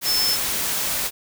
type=tone in noise; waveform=sine; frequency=5274 Hz; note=E8; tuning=in tune; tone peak=-19 dBFS; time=0.04-0.38 s; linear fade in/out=50 ms; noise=white; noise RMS=-24 dBFS; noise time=0.01-1.11 s; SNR=+2 dB; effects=none